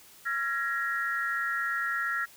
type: tone cluster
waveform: sine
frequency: 1372 / 1667 / 1884 Hz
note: F6 / G#6 / A#6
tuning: -31 / +6 / +18 cents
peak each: -31 / -33 / -32 dBFS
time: 0.25-2.26 s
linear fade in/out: 20 ms
effects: white hiss -54 dBFS RMS until 2.36 s